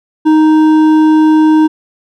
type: tone with hard clipping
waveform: triangle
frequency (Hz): 311.5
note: D#4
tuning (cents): +2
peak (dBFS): -6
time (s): 0.25-1.68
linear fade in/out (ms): 20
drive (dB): 11
effects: none